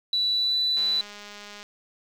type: tone with pitch glide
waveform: sine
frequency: 3951 to 3976 Hz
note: B7 to B7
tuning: 0 to +11 cents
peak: -21 dBFS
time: 0.13-1.01 s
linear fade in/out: 2 ms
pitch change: +11 cents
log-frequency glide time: 0.32-0.55 s
type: click train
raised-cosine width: 0.2 ms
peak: -25 dBFS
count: 178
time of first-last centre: 0.77-1.629 s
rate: 206 Hz
effects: 8-bit